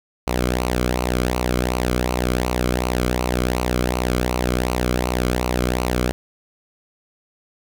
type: tone with flanger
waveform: sawtooth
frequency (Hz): 61.74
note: B1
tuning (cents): 0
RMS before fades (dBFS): -21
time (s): 0.27-6.12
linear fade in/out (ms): 0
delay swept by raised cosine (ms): 0.57 to 1.13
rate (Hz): 2.7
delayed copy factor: -0.65
effects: none